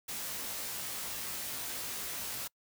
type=noise with comb filter; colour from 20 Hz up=white; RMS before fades=-39 dBFS; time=0.08-2.48 s; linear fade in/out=10 ms; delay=18 ms; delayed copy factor=+0.9; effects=noise-tail reverb RT60 0.1 s tail -26 dB re dry